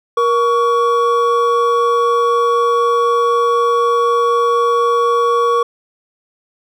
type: tone pair together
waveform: triangle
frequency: 472.6 / 1124 Hz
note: A#4 / C#6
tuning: +24 / +24 cents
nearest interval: octave + minor third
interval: 1500 cents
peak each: -12 dBFS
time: 0.17-5.63 s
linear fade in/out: 5 ms
effects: none